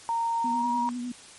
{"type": "tone with pitch glide", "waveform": "sine", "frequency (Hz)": [924, 951.1], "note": ["A#5", "A#5"], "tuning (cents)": [-16, 35], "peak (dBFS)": -24, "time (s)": [0.09, 0.89], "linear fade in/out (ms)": 0, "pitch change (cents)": 51, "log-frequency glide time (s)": [0.52, 0.67]}
{"type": "tone with vibrato", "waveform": "sine", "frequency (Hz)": 244.5, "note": "B3", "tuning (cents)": -17, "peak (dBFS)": -30, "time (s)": [0.44, 1.12], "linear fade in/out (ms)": 5, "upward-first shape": "triangle", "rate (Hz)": 10, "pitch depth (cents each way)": 41}
{"effects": ["white hiss -48 dBFS RMS until 1.38 s", "MP3 48 kbps"]}